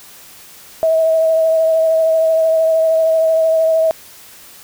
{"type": "tone with vibrato", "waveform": "sine", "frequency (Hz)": 645, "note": "E5", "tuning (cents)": -38, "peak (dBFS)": -10, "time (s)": [0.83, 3.91], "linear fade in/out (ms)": 0, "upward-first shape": "triangle", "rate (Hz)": 13, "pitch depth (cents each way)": 21, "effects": ["white hiss -40 dBFS RMS until 4.63 s"]}